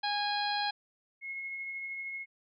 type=harmonic tone; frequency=823 Hz; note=G#5; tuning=16 cents flat; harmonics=1 / 2 / 3 / 4 / 5 / 6; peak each=-32 / -37 / -42 / -40 / -36 / -45 dBFS; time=0.03-0.71 s; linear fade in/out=10 ms
type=tone with tremolo; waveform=sine; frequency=2168 Hz; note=C#7; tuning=39 cents flat; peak=-35 dBFS; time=1.21-2.26 s; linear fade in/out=50 ms; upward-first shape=triangle; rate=13 Hz; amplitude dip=30%
effects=none